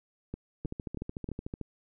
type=two click trains; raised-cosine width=3 ms; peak=-23 / -23 dBFS; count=4 / 14; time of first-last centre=0.34-1.289 / 0.65-1.613 s; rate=3.16 / 13.5 Hz; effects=none